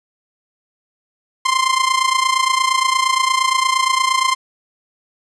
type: tone with amplitude modulation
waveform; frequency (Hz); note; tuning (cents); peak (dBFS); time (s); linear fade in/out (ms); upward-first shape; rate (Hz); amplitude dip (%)
sawtooth; 1046.5; C6; 0; -7; 1.45-4.35; 10; sine; 28.6; 75
effects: resampled to 22050 Hz + 8-bit